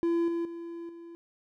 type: tone with level steps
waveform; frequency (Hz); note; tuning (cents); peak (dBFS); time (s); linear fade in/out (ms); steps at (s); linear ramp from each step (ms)
triangle; 338.1; E4; +44; -22 / -26 / -35 / -41; 0.03-1.15; 0; 0.28 / 0.45 / 0.89; 2
effects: none